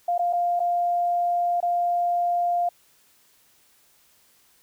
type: tone with dropouts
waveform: sine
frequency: 700 Hz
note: F5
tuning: 4 cents sharp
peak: -20 dBFS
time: 0.08-2.69 s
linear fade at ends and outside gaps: 5 ms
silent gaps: 0.18-0.192 / 0.328-0.332 / 0.595-0.601 / 1.604-1.627 s
effects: white hiss -60 dBFS RMS until 4.62 s